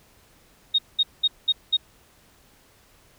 sine tone bursts, 3729 Hz, A#7, in tune, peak -16 dBFS, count 5, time 0.74-1.77 s, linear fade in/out 10 ms, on 46 ms, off 200 ms, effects pink hiss -57 dBFS RMS until 3.18 s

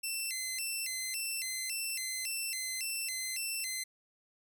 10% pulse tone with vibrato, 2349 Hz, D7, in tune, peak -26 dBFS, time 0.03-3.84 s, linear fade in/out 10 ms, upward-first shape square, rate 1.8 Hz, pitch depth 230 cents each way, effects none

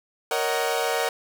sawtooth chord, D# minor seventh, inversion second, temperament equal with one note detuned, 466.2 / 554.4 / 622.3 / 749.5 Hz, A#4 / C#5 / D#5 / F#5, 0 / 0 / 0 / +22 cents, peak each -23 / -26 / -26 / -24 dBFS, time 0.31-1.09 s, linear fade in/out 2 ms, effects 8-bit

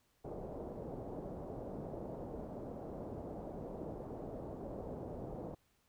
white low-pass noise, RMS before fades -45 dBFS, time 0.24-5.55 s, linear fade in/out 10 ms, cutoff 630 Hz, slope 24 dB/octave, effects pink hiss -75 dBFS RMS until 5.88 s

